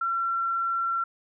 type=tone; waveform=sine; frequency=1359 Hz; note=F6; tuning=48 cents flat; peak=-24 dBFS; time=0.01-1.04 s; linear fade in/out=5 ms; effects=none